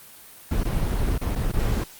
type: noise with dropouts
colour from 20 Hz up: brown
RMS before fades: -23 dBFS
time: 0.51-1.84 s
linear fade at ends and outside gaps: 5 ms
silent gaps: 0.635-0.651 / 1.181-1.212 / 1.353-1.358 / 1.518-1.536 s
effects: white hiss -46 dBFS RMS until 1.99 s + Opus 32 kbps